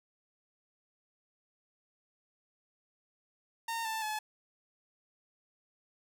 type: tone with pitch steps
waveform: sawtooth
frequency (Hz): 916 / 886.3 / 857.6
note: A#5 / A5 / A5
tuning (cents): -31 / +12 / -45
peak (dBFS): -30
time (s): 3.68-4.19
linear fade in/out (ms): 5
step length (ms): 170
effects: none